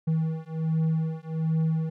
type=beating tone pair; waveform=triangle; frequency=159.6 / 160.9 Hz; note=D#3 / E3; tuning=+44 / -42 cents; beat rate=1.3 Hz; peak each=-25 / -25 dBFS; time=0.07-1.9 s; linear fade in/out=10 ms; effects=none